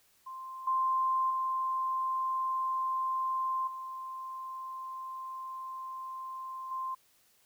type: tone with level steps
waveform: sine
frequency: 1046.5 Hz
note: C6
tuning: in tune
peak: -40 / -26 / -29 / -38 / -33 dBFS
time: 0.26-6.95 s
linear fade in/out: 10 ms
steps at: 0.67 / 1.3 / 3.67 / 6.71 s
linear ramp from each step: 5 ms
effects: white hiss -67 dBFS RMS until 7.45 s